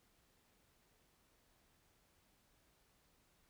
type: silence
effects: pink hiss -74 dBFS RMS until 3.49 s